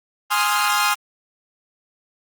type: chord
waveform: sawtooth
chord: F minor seventh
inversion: first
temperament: equal with one note detuned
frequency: 830.6 / 1046.5 / 1248.1 / 1396.9 Hz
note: Ab5 / C6 / Eb6 / F6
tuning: 0 / 0 / +5 / 0 cents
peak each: -19 dBFS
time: 0.3-0.95 s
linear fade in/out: 20 ms
effects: Opus 24 kbps